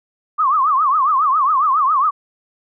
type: tone with vibrato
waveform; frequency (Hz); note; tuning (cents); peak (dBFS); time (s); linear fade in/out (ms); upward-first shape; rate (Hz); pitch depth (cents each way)
sine; 1152; D6; -34; -12; 0.38-2.11; 20; triangle; 7.3; 220
effects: none